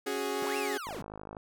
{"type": "chord", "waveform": "sawtooth", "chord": "C# suspended fourth", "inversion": "none", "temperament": "equal", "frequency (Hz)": [277.2, 370, 415.3], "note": ["C#4", "F#4", "G#4"], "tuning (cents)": [0, 0, 0], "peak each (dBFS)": [-34, -33, -29], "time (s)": [0.06, 0.78], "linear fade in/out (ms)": 10}
{"type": "linear two-way sweep", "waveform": "40% pulse", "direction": "up then down", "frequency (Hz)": [92.5, 2790, 92.5], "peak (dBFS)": -37, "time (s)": [0.42, 1.02], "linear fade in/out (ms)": 5, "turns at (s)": 0.57}
{"type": "click train", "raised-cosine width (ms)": 1, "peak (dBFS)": -28, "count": 27, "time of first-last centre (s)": [0.87, 1.368], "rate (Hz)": 52.2}
{"effects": []}